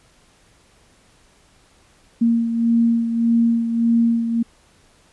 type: beating tone pair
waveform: sine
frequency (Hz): 231.5 / 233.2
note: A#3 / A#3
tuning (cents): -12 / +1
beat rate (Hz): 1.7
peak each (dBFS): -15 / -23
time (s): 2.21-4.43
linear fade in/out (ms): 10
effects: pink hiss -55 dBFS RMS until 5.12 s + resampled to 24000 Hz